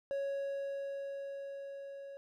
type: tone with level ramp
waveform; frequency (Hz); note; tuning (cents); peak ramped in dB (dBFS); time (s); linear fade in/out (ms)
triangle; 554.4; C#5; 0; -31 to -43; 0.11-2.17; 0
effects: none